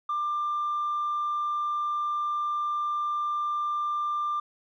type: tone with tanh clipping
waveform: triangle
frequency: 1190 Hz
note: D6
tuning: 22 cents sharp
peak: -26 dBFS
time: 0.09-4.4 s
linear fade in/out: 5 ms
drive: 5 dB
effects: none